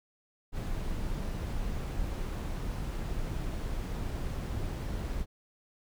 brown noise, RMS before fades -34 dBFS, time 0.52-5.26 s, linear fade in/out 50 ms, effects none

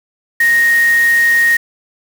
sine tone in noise, 1864.7 Hz, A#6, in tune, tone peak -8 dBFS, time 0.4-1.57 s, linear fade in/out 5 ms, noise white, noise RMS -26 dBFS, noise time 0.4-1.57 s, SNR +15 dB, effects none

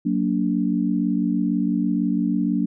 sine chord, Gb augmented, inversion none, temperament just, 185 / 231.2 / 289.1 Hz, Gb3 / Bb3 / D4, 0 / -14 / -27 cents, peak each -23 dBFS, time 0.05-2.66 s, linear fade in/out 10 ms, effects none

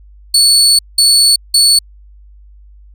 30% pulse tone bursts at uneven times, 4435 Hz, C#8, in tune, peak -3 dBFS, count 3, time 0.34-0.79 / 0.98-1.36 / 1.54-1.79 s, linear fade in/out 5 ms, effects added 50 Hz sine -37 dBFS peak until 2.94 s

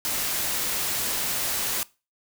white noise, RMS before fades -27 dBFS, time 0.05-1.83 s, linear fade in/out 0 ms, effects noise-tail reverb RT60 0.3 s tail -21 dB re dry

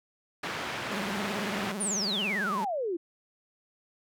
white band-pass noise, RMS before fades -35 dBFS, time 0.43-1.72 s, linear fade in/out 5 ms, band 110 to 2200 Hz, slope 12 dB/octave
sawtooth tone with vibrato, 200.9 Hz, G3, 43 cents sharp, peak -29 dBFS, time 0.91-2.65 s, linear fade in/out 10 ms, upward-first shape sine, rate 18 Hz, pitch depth 140 cents each way
sine exponential sweep, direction down, 9956 to 322.5 Hz, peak -28 dBFS, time 1.8-2.97 s, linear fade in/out 10 ms
effects none

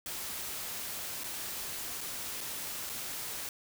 white noise with dropouts, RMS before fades -39 dBFS, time 0.06-3.49 s, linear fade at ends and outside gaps 1 ms, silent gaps 1.236-1.242 / 2.008-2.012 / 2.407-2.411 / 2.893-2.897 s, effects none

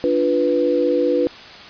sine chord, B diminished, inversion first, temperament equal, 293.7 / 349.2 / 493.9 Hz, D4 / F4 / B4, 0 / 0 / 0 cents, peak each -21 / -21 / -17 dBFS, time 0.04-1.27 s, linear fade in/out 0 ms, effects white hiss -38 dBFS RMS until 1.69 s + resampled to 11025 Hz

